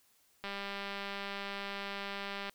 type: click train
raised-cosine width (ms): 0.3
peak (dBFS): -24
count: 410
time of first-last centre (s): 0.44-2.495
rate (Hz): 199
effects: white hiss -69 dBFS RMS until 2.54 s